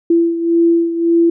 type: beating tone pair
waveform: sine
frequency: 336.1 / 337.9 Hz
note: E4 / E4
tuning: +34 / +43 cents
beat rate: 1.8 Hz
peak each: -11 / -17 dBFS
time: 0.1-1.3 s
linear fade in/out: 5 ms
effects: none